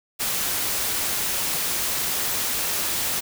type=noise; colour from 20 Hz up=white; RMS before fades=-25 dBFS; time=0.19-3.21 s; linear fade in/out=20 ms; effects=none